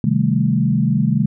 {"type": "chord", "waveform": "sine", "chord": "A half-diminished seventh", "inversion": "first", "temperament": "equal", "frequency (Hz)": [130.81, 155.56, 196, 220], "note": ["C3", "Eb3", "G3", "A3"], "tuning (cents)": [0, 0, 0, 0], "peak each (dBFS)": -19, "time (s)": [0.04, 1.26], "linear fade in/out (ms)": 2, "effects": []}